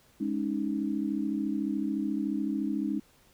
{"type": "chord", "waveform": "sine", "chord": "Ab suspended fourth", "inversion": "none", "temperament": "equal", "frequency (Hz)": [207.7, 277.2, 311.1], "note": ["Ab3", "Db4", "Eb4"], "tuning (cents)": [0, 0, 0], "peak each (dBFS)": -32, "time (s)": [0.2, 3], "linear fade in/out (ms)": 10, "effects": ["pink hiss -62 dBFS RMS until 3.33 s"]}